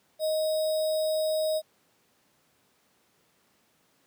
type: tone with sample-and-hold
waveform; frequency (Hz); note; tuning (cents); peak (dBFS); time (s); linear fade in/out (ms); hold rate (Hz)
sine; 626; D#5; +10; -24; 0.19-1.62; 50; 4410
effects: pink hiss -67 dBFS RMS until 4.06 s + high-pass 150 Hz 12 dB/octave